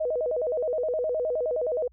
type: tone with vibrato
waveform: sine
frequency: 556 Hz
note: C#5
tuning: 5 cents sharp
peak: -24 dBFS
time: 0-1.88 s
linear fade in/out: 10 ms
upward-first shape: square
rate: 9.6 Hz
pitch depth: 210 cents each way
effects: added 60 Hz sine -55 dBFS peak until 1.92 s